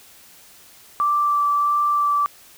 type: tone with vibrato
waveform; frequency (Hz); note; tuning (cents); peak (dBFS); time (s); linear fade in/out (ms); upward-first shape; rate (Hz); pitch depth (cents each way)
sine; 1168; D6; -10; -16; 1-2.26; 0; sine; 1.5; 10
effects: white hiss -48 dBFS RMS until 2.57 s